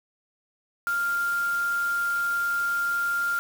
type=tone in noise; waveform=sine; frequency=1396.9 Hz; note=F6; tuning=in tune; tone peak=-23 dBFS; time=0.87-3.39 s; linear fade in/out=0 ms; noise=white; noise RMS=-41 dBFS; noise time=0.87-3.39 s; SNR=+15 dB; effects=none